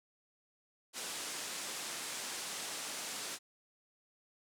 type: low-pass noise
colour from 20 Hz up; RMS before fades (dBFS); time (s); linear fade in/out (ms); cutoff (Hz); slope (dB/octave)
white; -42; 0.93-3.39; 50; 9400; 24
effects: high-pass 200 Hz 12 dB/octave